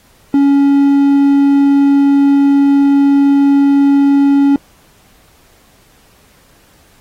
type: tone with hard clipping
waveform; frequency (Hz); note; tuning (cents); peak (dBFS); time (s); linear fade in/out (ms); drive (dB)
triangle; 280; C#4; +18; -7; 0.34-4.56; 2; 6
effects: pink hiss -49 dBFS RMS until 7 s + AAC 48 kbps